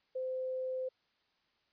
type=tone; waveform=sine; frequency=516 Hz; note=C5; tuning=24 cents flat; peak=-34 dBFS; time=0.15-0.89 s; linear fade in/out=10 ms; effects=white hiss -75 dBFS RMS until 1.72 s + resampled to 11025 Hz